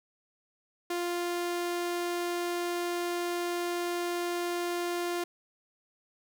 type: tone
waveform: sawtooth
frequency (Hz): 349.2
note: F4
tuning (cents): 0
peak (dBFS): -26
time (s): 0.9-5.24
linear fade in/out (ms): 5
effects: none